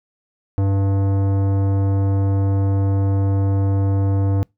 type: tone with tanh clipping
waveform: sine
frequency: 98 Hz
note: G2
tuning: in tune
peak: -17 dBFS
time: 0.58-4.43 s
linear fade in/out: 0 ms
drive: 16 dB
effects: noise-tail reverb RT60 0.2 s tail -26 dB re dry